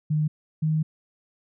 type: tone pair in turn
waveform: sine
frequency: 152.8 / 156.28 Hz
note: D#3 / D#3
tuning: -31 / +8 cents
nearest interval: unison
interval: 39 cents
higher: second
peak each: -20 dBFS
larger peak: neither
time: 0.1-0.28 / 0.62-0.83 s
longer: second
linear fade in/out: 10 ms
effects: none